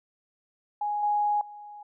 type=tone with level steps; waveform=sine; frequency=830.6 Hz; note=G#5; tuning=in tune; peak=-26 / -22 / -41 dBFS; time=0.81-1.83 s; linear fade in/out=5 ms; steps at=1.03 / 1.41 s; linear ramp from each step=2 ms; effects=none